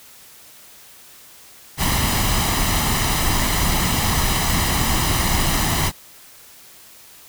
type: noise with comb filter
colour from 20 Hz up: pink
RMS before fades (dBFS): -19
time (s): 1.77-5.92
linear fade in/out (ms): 50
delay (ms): 1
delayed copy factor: +0.55
effects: white hiss -45 dBFS RMS until 7.28 s